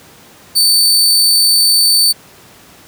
sawtooth tone, 4544 Hz, C#8, 42 cents sharp, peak -5 dBFS, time 0.55-2.13 s, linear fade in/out 20 ms, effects pink hiss -41 dBFS RMS until 2.87 s + high-pass 100 Hz 12 dB/octave

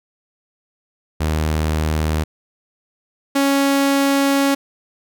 sawtooth tone pair in turn, 77.78 / 277.2 Hz, D#2 / C#4, 0 / 0 cents, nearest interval octave + minor seventh, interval 2200 cents, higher second, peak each -13 / -10 dBFS, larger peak second, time 1.2-2.24 / 3.35-4.55 s, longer second, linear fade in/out 10 ms, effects none

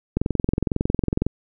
click train, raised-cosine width 3 ms, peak -7 dBFS, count 25, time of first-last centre 0.17-1.266 s, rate 21.9 Hz, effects none

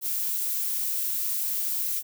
violet noise, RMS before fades -28 dBFS, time 0.01-2.03 s, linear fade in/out 50 ms, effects none

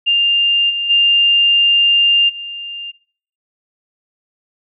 sine tone with level steps, 2800 Hz, F7, 4 cents sharp, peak -10 / -16 / -8 / -24 dBFS, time 0.06-2.92 s, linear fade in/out 20 ms, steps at 0.69 / 0.89 / 2.28 s, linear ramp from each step 20 ms, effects noise-tail reverb RT60 0.5 s tail -21 dB re dry

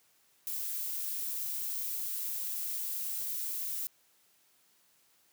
violet noise, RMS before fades -36 dBFS, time 0.47-3.87 s, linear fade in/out 0 ms, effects white hiss -68 dBFS RMS until 5.32 s + high-pass 100 Hz 12 dB/octave

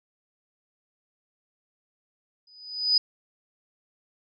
sine tone with exponential growth, 4978 Hz, D#8, in tune, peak -15 dBFS, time 2.47-2.98 s, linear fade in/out 5 ms, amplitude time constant 110 ms, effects none

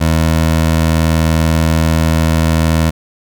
20% pulse tone, 80.6 Hz, E2, 38 cents flat, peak -5 dBFS, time 0-2.91 s, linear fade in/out 20 ms, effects none

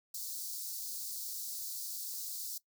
white high-pass noise, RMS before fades -41 dBFS, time 0.14-2.58 s, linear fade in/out 5 ms, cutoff 4200 Hz, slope 48 dB/octave, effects noise-tail reverb RT60 0.1 s tail -19 dB re dry

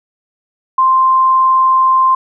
sine tone, 1046.5 Hz, C6, in tune, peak -7 dBFS, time 0.78-2.15 s, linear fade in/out 5 ms, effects none

